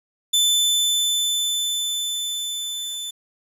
sawtooth tone with level ramp, 3520 Hz, A7, in tune, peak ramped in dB -12 to -25 dBFS, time 0.33-3.11 s, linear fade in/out 10 ms, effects resampled to 32000 Hz + 8-bit

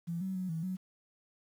sine tone with pitch steps, 169.5 / 189.7 / 184.7 / 162.2 / 185.8 Hz, E3 / F#3 / F#3 / E3 / F#3, +49 / +43 / -3 / -28 / +7 cents, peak -33 dBFS, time 0.07-0.77 s, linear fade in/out 20 ms, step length 140 ms, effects 10-bit

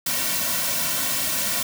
white noise with comb filter, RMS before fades -24 dBFS, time 0.06-1.63 s, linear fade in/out 5 ms, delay 2.4 ms, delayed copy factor -0.95, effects none

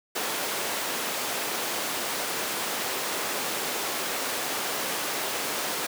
pink high-pass noise, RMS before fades -30 dBFS, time 0.15-5.87 s, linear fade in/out 10 ms, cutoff 380 Hz, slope 12 dB/octave, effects none

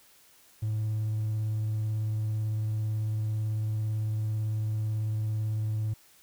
triangle tone with vibrato, 108.2 Hz, A2, 29 cents flat, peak -24 dBFS, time 0.62-5.94 s, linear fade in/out 10 ms, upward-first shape triangle, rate 18 Hz, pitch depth 16 cents each way, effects tanh soft clip ceiling -22 dBFS + white hiss -59 dBFS RMS until 6.22 s

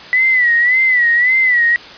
sine tone with vibrato, 1973 Hz, B6, 2 cents flat, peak -9 dBFS, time 0.13-1.76 s, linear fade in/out 0 ms, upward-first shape sine, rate 1.8 Hz, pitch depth 94 cents each way, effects white hiss -34 dBFS RMS until 1.97 s + resampled to 11025 Hz

